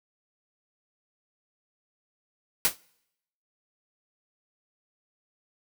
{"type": "noise with exponential decay", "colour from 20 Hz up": "white", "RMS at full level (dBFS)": -18, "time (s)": [2.65, 2.77], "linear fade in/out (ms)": 0, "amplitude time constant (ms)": 24, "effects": ["noise-tail reverb RT60 0.8 s tail -25 dB re dry"]}